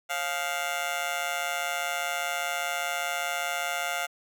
15% pulse tone with amplitude modulation, 700 Hz, F5, 4 cents sharp, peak -18 dBFS, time 0.09-4.07 s, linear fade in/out 20 ms, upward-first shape sine, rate 155 Hz, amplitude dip 85%, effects none

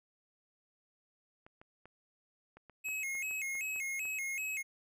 clicks, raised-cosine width 0.5 ms, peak -39 dBFS, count 11, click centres 1.465 / 1.615 / 1.856 / 2.57 / 2.697 / 2.886 / 3.152 / 3.311 / 3.553 / 3.761 / 4.054 s
square tone with vibrato, 2349 Hz, D7, in tune, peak -36 dBFS, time 2.84-4.63 s, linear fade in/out 20 ms, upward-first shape square, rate 2.6 Hz, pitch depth 150 cents each way
effects none

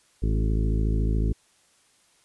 harmonic tone with a mistuned harmonic, 53.9 Hz, A1, 35 cents flat, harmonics 1 / 2 / 3 / 4 / 5 / 6 / 7 / 8, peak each -22 / -28 / -32 / -34 / -36 / -38 / -39 / -40 dBFS, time 0.22-1.33 s, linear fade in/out 10 ms, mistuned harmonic 6, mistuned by +17 cents, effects white hiss -62 dBFS RMS until 2.24 s + resampled to 24000 Hz

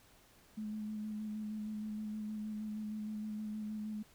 sine tone with vibrato, 213.5 Hz, G#3, 48 cents sharp, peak -38 dBFS, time 0.57-4.03 s, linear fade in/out 10 ms, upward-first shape square, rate 6.4 Hz, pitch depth 15 cents each way, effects pink hiss -64 dBFS RMS until 4.14 s

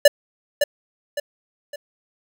square tone with echo, 581 Hz, D5, 19 cents flat, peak -7 dBFS, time 0.05-0.08 s, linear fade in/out 5 ms, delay 560 ms, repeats 3, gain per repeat -8 dB, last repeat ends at 1.76 s, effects none

